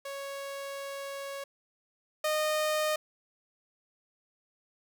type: tone pair in turn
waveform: sawtooth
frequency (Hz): 554.4 / 614.6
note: C#5 / D#5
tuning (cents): 0 / -21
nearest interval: major second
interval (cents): 179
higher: second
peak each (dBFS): -33 / -23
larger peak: second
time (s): 0.05-1.44 / 2.24-2.96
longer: first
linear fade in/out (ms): 5
effects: none